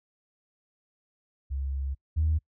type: tone pair in turn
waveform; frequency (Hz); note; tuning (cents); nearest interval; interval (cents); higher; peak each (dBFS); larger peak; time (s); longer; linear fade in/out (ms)
sine; 68.1 / 78.26; C#2 / D#2; -30 / +11; major second; 241; second; -28 / -21; second; 1.5-1.95 / 2.16-2.39; first; 20
effects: noise-tail reverb RT60 0.1 s tail -26 dB re dry + tanh soft clip ceiling -17 dBFS